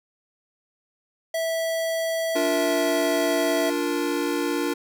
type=tone; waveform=square; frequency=655 Hz; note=E5; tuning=11 cents flat; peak=-24 dBFS; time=1.34-3.7 s; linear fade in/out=5 ms
type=chord; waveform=square; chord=Bb major; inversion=first; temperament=just; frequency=291.4 / 349.6 / 466.2 Hz; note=D4 / F4 / Bb4; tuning=-13 / +2 / 0 cents; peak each=-27 / -28 / -30 dBFS; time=2.35-4.74 s; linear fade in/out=10 ms
effects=none